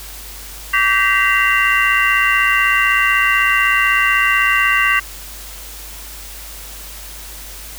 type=tone cluster; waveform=sine; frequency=1151 / 1556 / 1920 / 2036 / 2764 Hz; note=D6 / G6 / B6 / C7 / F7; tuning=-35 / -13 / -49 / -48 / -19 cents; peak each=-18 dBFS; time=0.73-5 s; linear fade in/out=10 ms; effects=added 50 Hz sine -35 dBFS peak until 7.78 s + white hiss -34 dBFS RMS until 7.78 s